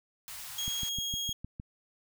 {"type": "band-stop noise", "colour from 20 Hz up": "white", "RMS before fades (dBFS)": -43, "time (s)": [0.28, 0.89], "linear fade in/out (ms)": 0, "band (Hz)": [150, 740], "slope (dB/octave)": 24}
{"type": "tone", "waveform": "30% pulse", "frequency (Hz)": 3277, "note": "G#7", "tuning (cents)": -24, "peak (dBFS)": -29, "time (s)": [0.58, 1.33], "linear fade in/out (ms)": 5}
{"type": "click train", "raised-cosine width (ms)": 5, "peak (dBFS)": -27, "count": 7, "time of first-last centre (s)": [0.68, 1.599], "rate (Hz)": 6.53}
{"effects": []}